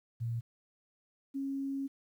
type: tone pair in turn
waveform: sine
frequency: 116.4 / 273.7 Hz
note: A#2 / C#4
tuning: -2 / -22 cents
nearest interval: octave + minor third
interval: 1480 cents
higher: second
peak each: -32 / -33 dBFS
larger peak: first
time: 0.2-0.41 / 1.34-1.88 s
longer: second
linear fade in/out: 20 ms
effects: 11-bit